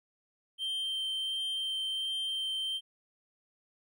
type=tone with vibrato; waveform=triangle; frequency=3136 Hz; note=G7; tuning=in tune; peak=-30 dBFS; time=0.58-2.81 s; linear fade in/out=50 ms; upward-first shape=sine; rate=1.4 Hz; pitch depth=8 cents each way; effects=none